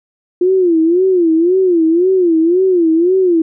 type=tone with vibrato; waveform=sine; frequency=348.9 Hz; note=F4; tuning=2 cents flat; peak=-8 dBFS; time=0.41-3.42 s; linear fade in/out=5 ms; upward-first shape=sine; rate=1.9 Hz; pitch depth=150 cents each way; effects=none